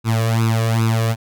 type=tone with flanger; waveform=sawtooth; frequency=113.2 Hz; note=A2; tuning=50 cents sharp; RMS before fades=-17 dBFS; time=0.04-1.16 s; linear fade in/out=50 ms; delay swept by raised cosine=0.78 to 1.78 ms; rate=2.5 Hz; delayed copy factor=+0.9; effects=none